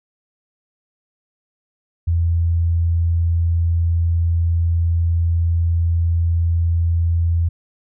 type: tone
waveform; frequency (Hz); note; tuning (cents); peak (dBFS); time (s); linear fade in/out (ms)
sine; 84.2; E2; +37; -14; 2.07-7.49; 10
effects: none